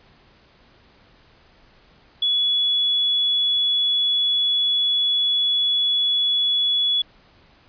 sine tone, 3395 Hz, G#7, 37 cents sharp, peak -17 dBFS, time 2.22-7.02 s, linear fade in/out 5 ms, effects pink hiss -54 dBFS RMS until 7.68 s + resampled to 11025 Hz

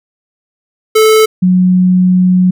square / sine tone pair in turn, 436 / 182.8 Hz, A4 / F#3, -16 / -21 cents, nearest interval octave + minor third, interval 1505 cents, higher first, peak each -5 dBFS, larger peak neither, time 0.95-1.26 / 1.42-2.51 s, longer second, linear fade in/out 10 ms, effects none

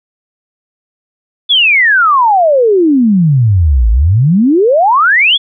sine exponential two-way sweep, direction down then up, 3520 to 52.3 to 3520 Hz, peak -5 dBFS, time 1.49-5.38 s, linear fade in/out 20 ms, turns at 3.9 s, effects none

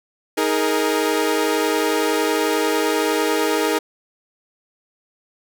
sawtooth chord, D# suspended fourth, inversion none, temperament equal with one note detuned, 313.8 / 415.3 / 466.2 Hz, D#4 / G#4 / A#4, +15 / 0 / 0 cents, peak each -18 dBFS, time 0.37-3.79 s, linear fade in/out 10 ms, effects none

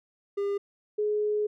triangle / sine tone pair in turn, 402.1 / 420.6 Hz, G4 / G#4, +44 / +22 cents, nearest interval minor second, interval 78 cents, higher second, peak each -24 dBFS, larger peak neither, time 0.37-0.58 / 0.98-1.47 s, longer second, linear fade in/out 10 ms, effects none

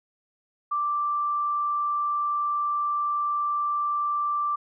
sine tone, 1174.7 Hz, D6, in tune, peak -23 dBFS, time 0.71-4.56 s, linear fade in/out 10 ms, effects none

